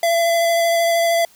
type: tone with vibrato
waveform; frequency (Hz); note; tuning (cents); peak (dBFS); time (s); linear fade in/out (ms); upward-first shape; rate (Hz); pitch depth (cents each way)
square; 675; E5; +41; -15; 0.03-1.25; 2; square; 13; 9
effects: white hiss -51 dBFS RMS until 1.35 s